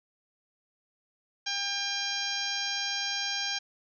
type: harmonic tone with a mistuned harmonic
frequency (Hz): 801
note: G5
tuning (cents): +37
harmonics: 1 / 2 / 3 / 4 / 5 / 6 / 7 / 8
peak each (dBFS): -41 / -37 / -39 / -36 / -38 / -37 / -36 / -41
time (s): 1.46-3.59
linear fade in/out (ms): 10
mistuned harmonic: 7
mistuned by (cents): -16
effects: none